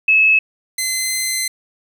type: tone pair in turn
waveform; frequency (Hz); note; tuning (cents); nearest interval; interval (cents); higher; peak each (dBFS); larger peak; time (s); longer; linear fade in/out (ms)
sine / 10% pulse; 2592 / 2057; E7 / C7; -30 / -30; major third; 400; first; -9; neither; 0.08-0.39 / 0.78-1.48; second; 5
effects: 8-bit